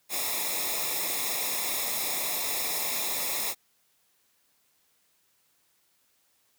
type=noise with comb filter; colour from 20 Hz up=white; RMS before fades=-30 dBFS; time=0.09-3.55 s; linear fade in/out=50 ms; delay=0.66 ms; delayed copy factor=-0.8; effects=white hiss -69 dBFS RMS until 6.58 s + high-pass 60 Hz 12 dB/octave